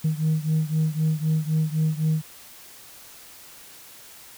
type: beating tone pair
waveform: sine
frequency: 155.56 / 159.46 Hz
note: D#3 / D#3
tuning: 0 / +43 cents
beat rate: 3.9 Hz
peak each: -21 / -23 dBFS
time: 0.04-2.22 s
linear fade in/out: 10 ms
effects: tanh soft clip ceiling -16 dBFS + white hiss -46 dBFS RMS until 4.37 s